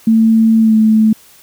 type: tone with pitch glide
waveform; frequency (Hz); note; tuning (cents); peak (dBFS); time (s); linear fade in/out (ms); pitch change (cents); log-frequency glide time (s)
sine; 223.6 to 218.5; A3 to A3; +28 to -12; -6; 0.07-1.13; 5; -40; 0.6-0.75
effects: white hiss -44 dBFS RMS until 1.42 s